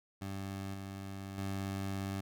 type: tone with level steps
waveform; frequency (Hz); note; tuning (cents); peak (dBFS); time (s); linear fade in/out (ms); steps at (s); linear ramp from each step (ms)
20% pulse; 97.4; G2; -11; -34 / -37 / -31; 0.21-2.21; 10; 0.74 / 1.38; 2
effects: none